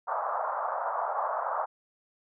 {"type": "band-pass noise", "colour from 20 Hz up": "pink", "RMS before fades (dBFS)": -31, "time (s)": [0.07, 1.66], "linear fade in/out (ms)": 20, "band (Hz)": [610, 1300], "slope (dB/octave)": 48, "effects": []}